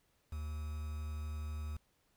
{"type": "tone with quantisation", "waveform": "triangle", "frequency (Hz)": 76, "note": "D#2", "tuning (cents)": -40, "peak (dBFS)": -36, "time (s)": [0.32, 1.77], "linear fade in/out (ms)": 5, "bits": 9, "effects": ["pink hiss -75 dBFS RMS until 2.16 s"]}